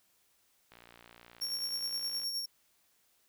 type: click train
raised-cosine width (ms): 0.3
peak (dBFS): -37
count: 90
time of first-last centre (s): 0.72-2.234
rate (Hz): 58.8
type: tone with tremolo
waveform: 40% pulse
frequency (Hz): 5520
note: F8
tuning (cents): -21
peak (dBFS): -31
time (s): 1.41-2.46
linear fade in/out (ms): 10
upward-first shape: sine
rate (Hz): 9.6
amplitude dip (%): 45
effects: white hiss -71 dBFS RMS until 3.28 s